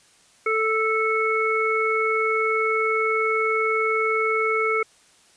harmonic tone, 440 Hz, A4, in tune, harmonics 1 / 3 / 5, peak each -23 / -24 / -24 dBFS, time 0.46-4.83 s, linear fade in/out 5 ms, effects white hiss -56 dBFS RMS until 5.36 s + resampled to 22050 Hz

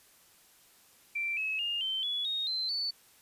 sine tone with pitch steps, 2349 / 2576 / 2826 / 3100 / 3400 / 3729 / 4090 / 4486 Hz, D7 / E7 / F7 / G7 / G#7 / A#7 / C8 / C#8, 0 / -41 / +20 / -20 / +40 / 0 / -40 / +20 cents, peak -30 dBFS, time 1.15-2.91 s, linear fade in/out 10 ms, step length 220 ms, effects white hiss -61 dBFS RMS until 3.21 s + resampled to 32000 Hz

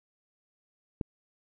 click, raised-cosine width 3 ms, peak -18 dBFS, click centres 1.012 s, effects none

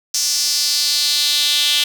sawtooth tone with high-pass filter sweep, 293.7 Hz, D4, in tune, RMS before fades -17 dBFS, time 0.14-1.84 s, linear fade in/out 5 ms, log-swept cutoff 5700 to 3300 Hz, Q 3.8, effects none

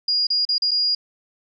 sine tone with dropouts, 4860 Hz, D#8, 42 cents flat, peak -17 dBFS, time 0.08-0.95 s, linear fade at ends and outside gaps 5 ms, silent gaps 0.27-0.302 / 0.452-0.489 / 0.582-0.62 / 0.71-0.714 s, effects none

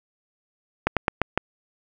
slowing click train, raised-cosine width 0.5 ms, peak -4 dBFS, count 5, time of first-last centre 0.87-1.376 s, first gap 97 ms, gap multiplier 1.18, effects none

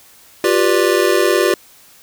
square chord, G dominant seventh, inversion third, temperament just, 352.8 / 392 / 490 / 588 Hz, F4 / G4 / B4 / D5, +18 / 0 / -14 / +2 cents, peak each -17 / -17 / -20 / -20 dBFS, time 0.44-1.54 s, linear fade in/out 2 ms, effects white hiss -46 dBFS RMS until 2.02 s

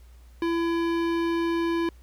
sine tone with hard clipping, 335.8 Hz, E4, 32 cents sharp, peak -25 dBFS, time 0.42-1.89 s, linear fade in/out 2 ms, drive 17 dB, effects added 60 Hz sine -47 dBFS peak until 2.02 s + pink hiss -62 dBFS RMS until 2.02 s

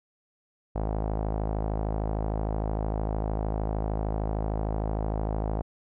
sawtooth tone with low-pass filter, 53.2 Hz, G#1, 42 cents sharp, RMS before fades -29 dBFS, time 0.75-5.62 s, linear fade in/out 10 ms, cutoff 750 Hz, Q 2.3, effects none

